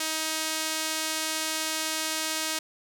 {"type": "tone with band-pass filter", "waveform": "sawtooth", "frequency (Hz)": 315.8, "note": "D#4", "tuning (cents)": 26, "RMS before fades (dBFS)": -30, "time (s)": [0, 2.59], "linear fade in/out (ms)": 5, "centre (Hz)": 7100, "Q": 0.57, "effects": []}